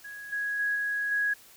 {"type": "tone with level steps", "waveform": "sine", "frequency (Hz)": 1662, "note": "G#6", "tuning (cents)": 1, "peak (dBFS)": [-39, -28, -25, -27, -24], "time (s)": [0.04, 1.34], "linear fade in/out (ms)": 10, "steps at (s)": [0.32, 0.59, 0.75, 1.11], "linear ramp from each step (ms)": 10, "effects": ["white hiss -54 dBFS RMS until 1.56 s"]}